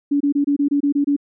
sine tone bursts, 285.5 Hz, D4, 49 cents flat, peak -14 dBFS, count 9, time 0.11-1.165 s, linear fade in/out 10 ms, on 95 ms, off 25 ms, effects none

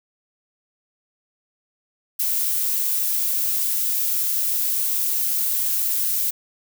violet noise, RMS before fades -22 dBFS, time 2.19-6.31 s, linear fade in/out 10 ms, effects none

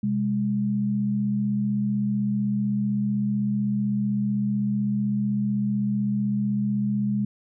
sine tone pair together, 130.08 / 205.9 Hz, C3 / G#3, -10 / -15 cents, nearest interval minor sixth, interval 795 cents, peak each -29 / -22 dBFS, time 0.03-7.25 s, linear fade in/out 5 ms, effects none

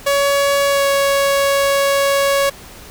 sawtooth tone with pitch glide, 562 to 556.8 Hz, C#5 to C#5, +24 to +8 cents, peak -9 dBFS, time 0.06-2.5 s, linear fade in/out 10 ms, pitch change -16 cents, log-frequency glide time 0.67-0.85 s, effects pink hiss -38 dBFS RMS until 2.9 s

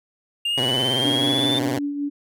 triangle linear sweep, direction up, 2794 to 3581 Hz, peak -19 dBFS, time 0.45-1.59 s, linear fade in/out 5 ms
10% pulse tone with vibrato, 127.4 Hz, C3, 46 cents flat, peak -15 dBFS, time 0.57-1.79 s, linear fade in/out 10 ms, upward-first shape sine, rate 18 Hz, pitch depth 140 cents each way
sine tone with tremolo, 287 Hz, D4, 40 cents flat, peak -21 dBFS, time 1.03-2.1 s, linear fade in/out 20 ms, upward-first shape triangle, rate 5.2 Hz, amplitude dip 50%
effects none

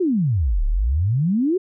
sine exponential two-way sweep, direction down then up, 392 to 33.37 to 392 Hz, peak -16 dBFS, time 0-1.58 s, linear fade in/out 10 ms, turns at 0.65 s, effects none

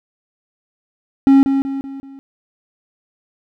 triangle tone with echo, 272.6 Hz, C#4, 29 cents flat, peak -4 dBFS, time 1.27-1.43 s, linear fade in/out 0 ms, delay 190 ms, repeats 4, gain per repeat -7 dB, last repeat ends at 2.19 s, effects none

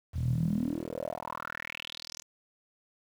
10% pulse tone with band-pass filter sweep, 40.18 Hz, E1, 44 cents flat, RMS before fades -34 dBFS, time 0.13-2.24 s, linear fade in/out 50 ms, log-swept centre 88 to 6900 Hz, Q 5.8, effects 9-bit

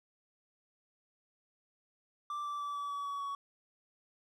triangle tone with pitch steps, 1174.7 / 1165.9 / 1157.2 / 1148.5 / 1139.9 / 1131.4 / 1122.9 Hz, D6 / D6 / D6 / D6 / C#6 / C#6 / C#6, 0 / -13 / -26 / -39 / +48 / +35 / +22 cents, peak -34 dBFS, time 2.3-3.35 s, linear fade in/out 2 ms, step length 150 ms, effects none

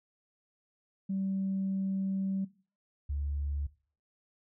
sine tone pair in turn, 192.9 / 71.76 Hz, G3 / D2, -28 / -40 cents, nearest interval octave + perfect fourth, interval 1712 cents, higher first, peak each -29 / -30 dBFS, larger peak first, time 1.09-2.45 / 3.09-3.67 s, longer first, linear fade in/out 10 ms, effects noise-tail reverb RT60 0.4 s tail -19 dB re dry + tanh soft clip ceiling -25 dBFS

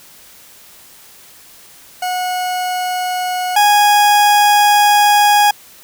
40% pulse tone pair in turn, 730 / 827.2 Hz, F#5 / G#5, -24 / -7 cents, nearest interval major second, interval 217 cents, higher second, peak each -16 / -7 dBFS, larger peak second, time 2.02-3.56 / 3.56-5.51 s, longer second, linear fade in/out 5 ms, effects white hiss -42 dBFS RMS until 5.83 s

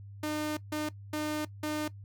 sawtooth tone bursts at uneven times, 303.7 Hz, D#4, 42 cents flat, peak -27 dBFS, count 4, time 0.23-0.57 / 0.72-0.89 / 1.13-1.45 / 1.63-1.88 s, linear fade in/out 5 ms, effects noise-tail reverb RT60 0.1 s tail -19 dB re dry + added 100 Hz sine -44 dBFS peak until 2.04 s

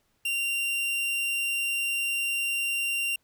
45% pulse tone, 2770 Hz, F7, 15 cents flat, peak -26 dBFS, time 0.25-3.16 s, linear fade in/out 5 ms, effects pink hiss -71 dBFS RMS until 3.23 s

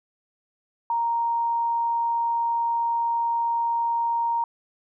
sine tone, 932.3 Hz, A#5, in tune, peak -21 dBFS, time 0.9-4.44 s, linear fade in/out 2 ms, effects none

